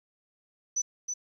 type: tone with echo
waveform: sine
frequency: 5990 Hz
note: F#8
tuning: 20 cents sharp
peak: -25 dBFS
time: 0.76-0.82 s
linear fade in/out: 10 ms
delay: 320 ms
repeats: 1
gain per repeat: -5 dB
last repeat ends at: 1.14 s
effects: 11-bit